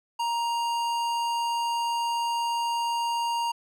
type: tone with tanh clipping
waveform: sine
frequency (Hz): 937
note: A#5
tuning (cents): +9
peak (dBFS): -27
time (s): 0.19-3.52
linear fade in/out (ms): 10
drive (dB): 18
effects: none